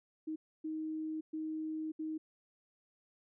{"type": "tone bursts at uneven times", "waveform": "sine", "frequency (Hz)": 313.8, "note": "D#4", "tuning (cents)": 15, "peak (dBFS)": -36, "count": 4, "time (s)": [[0.27, 0.36], [0.64, 1.21], [1.33, 1.92], [1.99, 2.18]], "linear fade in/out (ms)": 10, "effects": []}